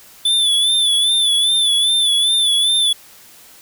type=tone with vibrato; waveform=square; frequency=3486 Hz; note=A7; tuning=17 cents flat; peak=-13 dBFS; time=0.25-2.93 s; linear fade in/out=5 ms; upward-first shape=sine; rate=2.5 Hz; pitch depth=58 cents each way; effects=white hiss -44 dBFS RMS until 3.61 s